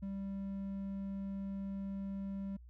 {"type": "tone", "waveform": "triangle", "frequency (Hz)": 196, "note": "G3", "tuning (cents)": 0, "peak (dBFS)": -36, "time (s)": [0.02, 2.57], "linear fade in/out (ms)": 10, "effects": ["added 60 Hz sine -52 dBFS peak until 2.69 s"]}